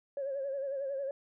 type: tone with vibrato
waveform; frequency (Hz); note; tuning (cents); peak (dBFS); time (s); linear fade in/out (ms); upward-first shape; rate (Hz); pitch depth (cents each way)
sine; 549; C#5; -17; -32; 0.17-1.11; 2; sine; 11; 61
effects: tanh soft clip ceiling -28 dBFS